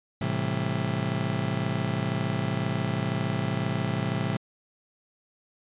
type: chord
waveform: 35% pulse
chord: A minor seventh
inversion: none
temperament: just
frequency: 110 / 132 / 165 / 198 Hz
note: A2 / C3 / E3 / G3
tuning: 0 / +16 / +2 / +18 cents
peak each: -30 / -29 / -30 / -31 dBFS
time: 0.21-4.37 s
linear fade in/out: 5 ms
effects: resampled to 8000 Hz